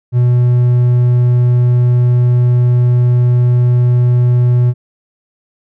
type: tone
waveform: triangle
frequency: 122.7 Hz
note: B2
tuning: 11 cents flat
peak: -5 dBFS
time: 0.12-4.74 s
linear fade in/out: 50 ms
effects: none